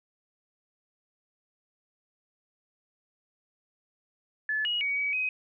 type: tone with pitch steps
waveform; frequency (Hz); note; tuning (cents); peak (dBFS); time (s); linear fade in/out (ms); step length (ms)
sine; 1728 / 2897 / 2254 / 2273 / 2521; A6 / F#7 / C#7 / C#7 / D#7; -32 / -37 / +28 / +43 / +22; -26; 4.49-5.29; 2; 160
effects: none